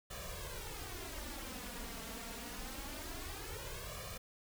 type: noise with flanger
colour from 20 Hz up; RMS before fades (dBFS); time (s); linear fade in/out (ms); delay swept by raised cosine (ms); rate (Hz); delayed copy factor
pink; -45; 0.1-4.18; 10; 1.7 to 4.4; 0.25; +0.9
effects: none